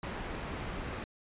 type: low-pass noise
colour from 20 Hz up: pink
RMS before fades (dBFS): -39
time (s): 0.03-1.04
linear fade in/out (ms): 2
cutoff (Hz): 2500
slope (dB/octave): 12
effects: resampled to 8000 Hz